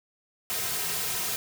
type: noise with comb filter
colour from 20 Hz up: white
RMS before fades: -30 dBFS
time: 0.5-1.36 s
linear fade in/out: 0 ms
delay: 3.5 ms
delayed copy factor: -0.9
effects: none